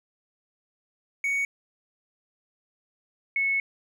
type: tone pair in turn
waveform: triangle / sine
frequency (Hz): 2232 / 2200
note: C#7 / C#7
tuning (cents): +11 / -14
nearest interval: unison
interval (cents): 25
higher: first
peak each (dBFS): -22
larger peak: neither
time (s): 1.24-1.45 / 3.36-3.6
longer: second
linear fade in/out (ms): 2
effects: none